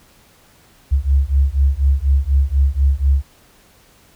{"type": "beating tone pair", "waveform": "sine", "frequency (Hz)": [66.9, 71], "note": ["C2", "C#2"], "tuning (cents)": [39, 42], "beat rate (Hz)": 4.1, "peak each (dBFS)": -15, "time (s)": [0.91, 3.23], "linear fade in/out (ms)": 20, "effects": ["pink hiss -51 dBFS RMS until 4.15 s"]}